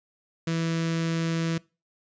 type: tone with notch filter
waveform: sawtooth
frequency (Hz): 164.81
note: E3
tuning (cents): 0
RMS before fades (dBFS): -27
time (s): 0.47-1.58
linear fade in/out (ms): 5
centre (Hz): 820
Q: 1.4
effects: noise-tail reverb RT60 0.3 s tail -23 dB re dry + resampled to 16000 Hz